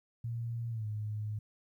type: tone with pitch glide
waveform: sine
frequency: 116.7 to 106.4 Hz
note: A#2 to G#2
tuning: +2 to +42 cents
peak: -34 dBFS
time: 0.24-1.39 s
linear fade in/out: 5 ms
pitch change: -160 cents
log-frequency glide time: 0.7-0.86 s
effects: 12-bit